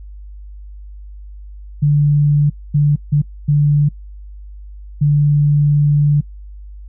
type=tone bursts at uneven times; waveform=sine; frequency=146.3 Hz; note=D3; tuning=6 cents flat; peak=-9 dBFS; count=5; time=1.82-2.5 / 2.74-2.96 / 3.12-3.22 / 3.48-3.89 / 5.01-6.21 s; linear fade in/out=10 ms; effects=noise-tail reverb RT60 0.1 s tail -26 dB re dry + added 50 Hz sine -31 dBFS peak until 6.88 s